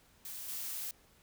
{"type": "noise with level steps", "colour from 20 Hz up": "blue", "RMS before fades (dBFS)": [-44, -40], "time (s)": [0.25, 0.91], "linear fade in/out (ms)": 2, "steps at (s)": 0.48, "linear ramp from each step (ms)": 10, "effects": ["pink hiss -65 dBFS RMS until 1.22 s"]}